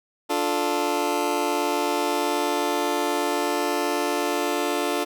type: chord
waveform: 20% pulse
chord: D minor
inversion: none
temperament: just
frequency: 293.7 / 352.4 / 440.5 Hz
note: D4 / F4 / A4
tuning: 0 / +16 / +2 cents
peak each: -22 dBFS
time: 0.29-5.05 s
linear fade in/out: 20 ms
effects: none